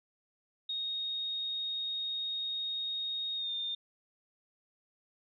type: tone with pitch glide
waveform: sine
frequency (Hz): 3729 to 3627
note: A#7 to A#7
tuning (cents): 0 to -48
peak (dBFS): -33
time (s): 0.69-3.75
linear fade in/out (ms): 5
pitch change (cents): -48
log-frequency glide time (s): 3.36-3.51
effects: none